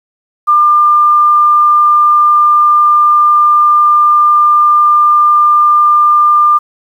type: tone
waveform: sine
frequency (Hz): 1198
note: D6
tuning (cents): +34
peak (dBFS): -4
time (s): 0.47-6.59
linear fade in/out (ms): 20
effects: 7-bit